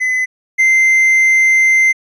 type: tone pair in turn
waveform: triangle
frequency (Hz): 2023 / 2080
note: B6 / C7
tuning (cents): +41 / -11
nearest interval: unison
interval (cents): 48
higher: second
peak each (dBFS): -11 / -6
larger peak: second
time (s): 0-0.26 / 0.58-1.93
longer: second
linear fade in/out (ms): 20
effects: resampled to 22050 Hz